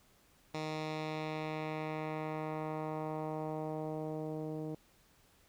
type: tone with low-pass filter sweep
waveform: 10% pulse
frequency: 155.56 Hz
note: D#3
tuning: in tune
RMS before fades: -39 dBFS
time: 0.54-4.75 s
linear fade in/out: 5 ms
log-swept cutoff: 5300 to 400 Hz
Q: 1.1
effects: pink hiss -67 dBFS RMS until 5.48 s